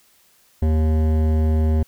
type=tone with hard clipping; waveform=triangle; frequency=78.3 Hz; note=D#2; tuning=11 cents sharp; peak=-17 dBFS; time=0.62-1.83 s; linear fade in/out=5 ms; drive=18 dB; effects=white hiss -57 dBFS RMS until 1.87 s